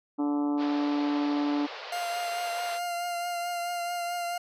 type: harmonic tone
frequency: 145.4 Hz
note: D3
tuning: 17 cents flat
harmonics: 2 / 3 / 4 / 5 / 6 / 7 / 8 / 9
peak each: -25 / -41 / -41 / -40 / -39 / -45 / -45 / -49 dBFS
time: 0.18-1.67 s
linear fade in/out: 20 ms
type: band-pass noise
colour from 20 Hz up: pink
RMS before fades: -41 dBFS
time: 0.57-2.8 s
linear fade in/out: 50 ms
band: 460 to 4900 Hz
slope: 48 dB/octave
type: tone with vibrato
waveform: 40% pulse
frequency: 698.5 Hz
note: F5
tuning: in tune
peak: -29 dBFS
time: 1.92-4.38 s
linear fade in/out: 5 ms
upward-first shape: triangle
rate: 4.6 Hz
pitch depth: 23 cents each way
effects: resampled to 32000 Hz